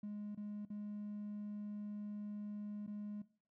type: tone with dropouts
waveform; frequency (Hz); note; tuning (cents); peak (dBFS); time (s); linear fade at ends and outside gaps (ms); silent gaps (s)
triangle; 207.8; G#3; +1; -39; 0.03-3.22; 5; 0.349-0.374 / 0.652-0.701 / 2.865-2.876
effects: noise-tail reverb RT60 0.4 s tail -19 dB re dry + tanh soft clip ceiling -38 dBFS